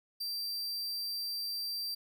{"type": "tone", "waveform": "45% pulse", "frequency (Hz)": 4699, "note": "D8", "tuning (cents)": 0, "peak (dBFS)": -34, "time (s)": [0.2, 1.95], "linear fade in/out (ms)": 10, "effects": []}